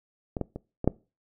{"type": "clicks", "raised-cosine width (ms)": 2, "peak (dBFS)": [-17, -15, -22, -17, -6], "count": 5, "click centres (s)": [0.368, 0.413, 0.56, 0.844, 0.876], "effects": ["noise-tail reverb RT60 0.3 s tail -22 dB re dry"]}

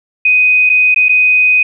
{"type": "tone with dropouts", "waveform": "sine", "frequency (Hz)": 2500, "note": "D#7", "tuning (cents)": 8, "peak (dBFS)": -6, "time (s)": [0.25, 1.63], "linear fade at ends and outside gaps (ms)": 5, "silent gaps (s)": [[0.694, 0.698], [0.945, 0.96], [1.085, 1.092]], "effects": []}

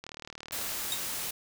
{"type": "click train", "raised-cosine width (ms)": 0.2, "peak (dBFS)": -24, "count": 27, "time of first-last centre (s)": [0.04, 0.719], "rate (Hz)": 38.3}
{"type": "noise", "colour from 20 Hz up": "white", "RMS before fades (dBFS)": -35, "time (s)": [0.52, 1.31], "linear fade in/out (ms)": 5}
{"type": "tone with exponential decay", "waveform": "sawtooth", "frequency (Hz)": 3731, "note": "A#7", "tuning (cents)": 1, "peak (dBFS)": -23, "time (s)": [0.92, 1.01], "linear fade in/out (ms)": 2, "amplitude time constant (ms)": 19}
{"effects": []}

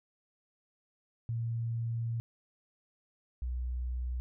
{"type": "tone pair in turn", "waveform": "sine", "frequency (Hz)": [115.7, 61.81], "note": ["A#2", "B1"], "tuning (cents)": [-13, 2], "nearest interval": "major seventh", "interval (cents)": 1085, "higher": "first", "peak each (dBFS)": [-31, -32], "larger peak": "first", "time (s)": [[1.29, 2.2], [3.42, 4.2]], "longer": "first", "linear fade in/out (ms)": 0, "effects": []}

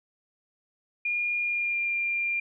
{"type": "tone with pitch glide", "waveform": "sine", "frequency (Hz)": [2422, 2390], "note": ["D#7", "D7"], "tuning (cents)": [-47, 30], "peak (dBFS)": -25, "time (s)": [1.05, 2.4], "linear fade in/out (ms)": 5, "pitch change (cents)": -23, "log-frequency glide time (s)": [1.4, 1.95], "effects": []}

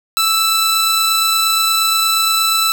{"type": "tone pair together", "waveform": "sawtooth", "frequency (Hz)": [1318.5, 3984], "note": ["E6", "B7"], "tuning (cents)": [0, 14], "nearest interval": "octave + perfect fifth", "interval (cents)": 1914, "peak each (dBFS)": -12, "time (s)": [0.17, 2.72], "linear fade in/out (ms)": 0, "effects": []}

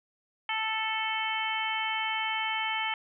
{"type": "harmonic tone", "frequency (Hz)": 440, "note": "A4", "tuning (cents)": 0, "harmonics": [2, 3, 4, 5, 6, 7], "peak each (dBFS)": [-33, -38, -38, -33, -39, -35], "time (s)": [0.49, 2.94], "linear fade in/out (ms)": 2, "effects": []}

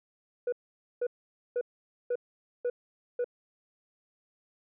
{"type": "tone bursts", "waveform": "sine", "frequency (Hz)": 487.8, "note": "B4", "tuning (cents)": -21, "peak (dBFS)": -24, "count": 6, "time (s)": [0.47, 3.244], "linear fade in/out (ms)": 5, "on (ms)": 54, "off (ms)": 490, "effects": ["tanh soft clip ceiling -26 dBFS"]}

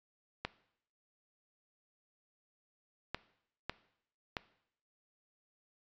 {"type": "clicks", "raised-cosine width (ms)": 0.3, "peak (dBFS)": -19, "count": 4, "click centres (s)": [0.45, 3.146, 3.696, 4.368], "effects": ["noise-tail reverb RT60 0.7 s tail -18 dB re dry", "resampled to 16000 Hz"]}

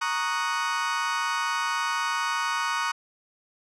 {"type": "chord", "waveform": "35% pulse", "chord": "D# minor seventh", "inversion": "second", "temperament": "equal", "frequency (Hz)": [932.3, 1108.7, 1244.5, 1480], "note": ["A#5", "C#6", "D#6", "F#6"], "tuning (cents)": [0, 0, 0, 0], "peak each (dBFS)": -29, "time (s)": [0.01, 2.92], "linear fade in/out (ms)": 10, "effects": ["low-pass 7000 Hz 12 dB/octave"]}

